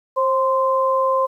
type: tone pair together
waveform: sine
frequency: 531 / 1039.5 Hz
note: C5 / C6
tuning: +25 / -12 cents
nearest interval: octave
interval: 1163 cents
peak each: -18 dBFS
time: 0.16-1.27 s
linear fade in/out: 20 ms
effects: 9-bit